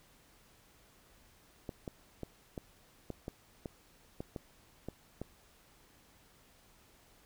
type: clicks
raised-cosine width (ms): 2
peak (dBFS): -26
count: 11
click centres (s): 1.692 / 1.878 / 2.233 / 2.578 / 3.103 / 3.281 / 3.658 / 4.205 / 4.362 / 4.886 / 5.216
effects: pink hiss -64 dBFS RMS until 7.25 s